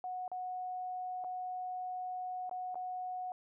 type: tone with dropouts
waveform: sine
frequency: 734 Hz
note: F#5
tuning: 14 cents flat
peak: -37 dBFS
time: 0.04-3.32 s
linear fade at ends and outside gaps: 1 ms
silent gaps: 0.279-0.316 / 1.24-1.245 / 2.495-2.512 / 2.745-2.755 s
effects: none